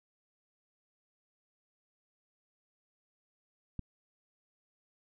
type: click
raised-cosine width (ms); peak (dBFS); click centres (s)
5; -25; 3.793
effects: none